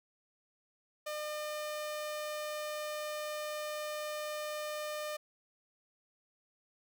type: tone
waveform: sawtooth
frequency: 604 Hz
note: D5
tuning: 48 cents sharp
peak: -33 dBFS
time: 1.06-5.17 s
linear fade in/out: 10 ms
effects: none